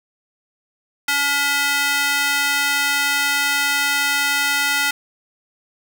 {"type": "tone with high-pass filter", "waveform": "square", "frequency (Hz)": 284.8, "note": "C#4", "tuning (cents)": 47, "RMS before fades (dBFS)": -19, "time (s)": [1.08, 4.91], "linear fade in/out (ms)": 5, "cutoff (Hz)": 1600, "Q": 1.3, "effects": []}